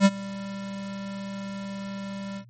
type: tone with ADSR envelope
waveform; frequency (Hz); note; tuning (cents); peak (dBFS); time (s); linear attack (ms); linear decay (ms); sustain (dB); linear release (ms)
square; 196.8; G3; +7; -12; 0-2.45; 54; 42; -21; 82
effects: added 120 Hz sine -48 dBFS peak until 2.49 s + MP3 32 kbps